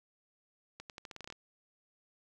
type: accelerating click train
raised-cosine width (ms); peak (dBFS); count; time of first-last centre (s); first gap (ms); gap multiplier
0.2; -28; 11; 0.8-1.325; 98; 0.85
effects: none